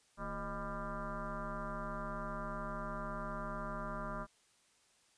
sine tone with frequency modulation, 614 Hz, D#5, 23 cents flat, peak -38 dBFS, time 0.17-4.27 s, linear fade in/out 50 ms, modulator 193 Hz, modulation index 4.1, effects white hiss -70 dBFS RMS until 5.17 s + resampled to 22050 Hz

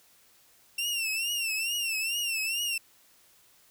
sawtooth tone with vibrato, 2723 Hz, F7, 44 cents flat, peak -25 dBFS, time 0.78-2.78 s, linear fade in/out 5 ms, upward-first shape triangle, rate 2.3 Hz, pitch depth 120 cents each way, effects white hiss -61 dBFS RMS until 3.7 s

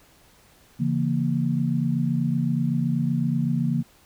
sine chord, A# diminished, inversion first, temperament just, 139.85 / 167.82 / 233.1 Hz, C#3 / E3 / A#3, +16 / +31 / 0 cents, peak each -25 dBFS, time 0.79-3.83 s, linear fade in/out 20 ms, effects pink hiss -56 dBFS RMS until 4.05 s

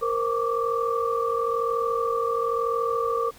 sine tone cluster, 464.6 / 518 / 1135 / 1176 Hz, A#4 / C5 / C#6 / D6, -6 / -17 / +41 / +2 cents, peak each -25 / -32 / -31 / -27 dBFS, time 0.01-3.31 s, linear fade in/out 20 ms, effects pink hiss -50 dBFS RMS until 3.38 s

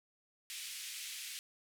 pink band-pass noise, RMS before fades -45 dBFS, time 0.5-1.39 s, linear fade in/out 0 ms, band 2300 to 13000 Hz, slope 24 dB/octave, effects none

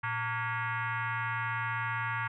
sine tone with frequency modulation, 116.54 Hz, A#2, in tune, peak -30 dBFS, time 0.03-2.28 s, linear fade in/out 10 ms, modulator 512 Hz, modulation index 3.8, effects none

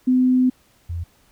sine tone pair in turn, 254.4 / 85.24 Hz, C4 / F2, -48 / -41 cents, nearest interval octave + perfect fifth, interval 1893 cents, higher first, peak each -13 / -24 dBFS, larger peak first, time 0.07-0.5 / 0.89-1.04 s, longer first, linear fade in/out 10 ms, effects pink hiss -58 dBFS RMS until 1.31 s

